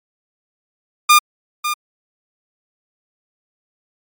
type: tone with echo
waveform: sawtooth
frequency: 1209 Hz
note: D6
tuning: 50 cents sharp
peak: -3 dBFS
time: 1.09-1.19 s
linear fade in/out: 10 ms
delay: 550 ms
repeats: 1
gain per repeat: -11 dB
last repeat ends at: 1.74 s
effects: MP3 96 kbps